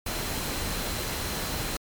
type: tone in noise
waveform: sine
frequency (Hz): 4093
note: C8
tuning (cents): -39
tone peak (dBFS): -42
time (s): 0.06-1.77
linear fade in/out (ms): 5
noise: pink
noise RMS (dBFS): -31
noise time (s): 0.06-1.77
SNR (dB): -14
effects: MP3 96 kbps